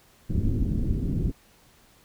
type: low-pass noise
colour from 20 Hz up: pink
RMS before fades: -25 dBFS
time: 0.29-1.32 s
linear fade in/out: 20 ms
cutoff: 290 Hz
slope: 24 dB/octave
effects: pink hiss -58 dBFS RMS until 2.04 s